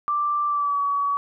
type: tone with pitch glide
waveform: sine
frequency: 1176 to 1134 Hz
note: D6 to C#6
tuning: +2 to +39 cents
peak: -20 dBFS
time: 0.08-1.17 s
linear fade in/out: 0 ms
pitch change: -63 cents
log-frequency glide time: 0.47-0.81 s
effects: none